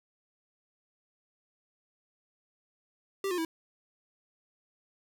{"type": "tone with pitch steps", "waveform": "square", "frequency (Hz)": [391.7, 357.1, 325.6], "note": ["G4", "F4", "E4"], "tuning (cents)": [-1, 39, -21], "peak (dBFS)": -30, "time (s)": [3.24, 3.45], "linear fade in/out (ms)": 2, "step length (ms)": 70, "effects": []}